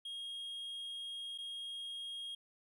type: tone with dropouts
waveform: triangle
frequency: 3259 Hz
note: G#7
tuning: 33 cents flat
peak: -40 dBFS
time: 0.05-2.35 s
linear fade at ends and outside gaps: 5 ms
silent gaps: 1.378-1.384 s
effects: none